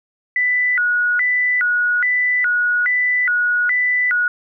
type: tone with vibrato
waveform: sine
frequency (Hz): 1701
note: G#6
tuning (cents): +41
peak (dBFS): -14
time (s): 0.36-4.28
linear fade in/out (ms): 2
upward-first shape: square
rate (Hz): 1.2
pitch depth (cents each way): 270
effects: none